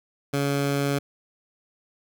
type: tone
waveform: 15% pulse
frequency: 140.9 Hz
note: C#3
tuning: 29 cents sharp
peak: -16 dBFS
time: 0.33-0.99 s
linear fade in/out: 10 ms
effects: none